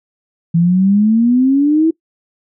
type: exponential sweep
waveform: sine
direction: up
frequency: 164.81 to 330 Hz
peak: -8 dBFS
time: 0.54-1.91 s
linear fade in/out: 10 ms
effects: noise-tail reverb RT60 0.1 s tail -21 dB re dry